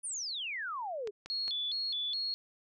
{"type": "exponential sweep", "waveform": "sine", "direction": "down", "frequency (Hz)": [9956, 392], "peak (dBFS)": -35, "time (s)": [0.03, 1.11], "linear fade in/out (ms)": 20}
{"type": "clicks", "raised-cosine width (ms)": 0.2, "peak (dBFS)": -27, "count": 3, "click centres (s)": [1.074, 1.26, 1.48]}
{"type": "tone with vibrato", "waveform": "sine", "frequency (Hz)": 3859, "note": "B7", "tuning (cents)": -41, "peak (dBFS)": -32, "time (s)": [1.3, 2.34], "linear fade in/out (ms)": 0, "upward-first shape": "square", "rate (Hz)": 2.4, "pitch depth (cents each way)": 190}
{"effects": []}